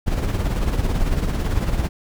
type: noise with tremolo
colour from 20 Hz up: brown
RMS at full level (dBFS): -18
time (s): 0.06-1.89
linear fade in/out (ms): 20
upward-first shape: sine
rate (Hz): 18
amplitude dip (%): 55
effects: none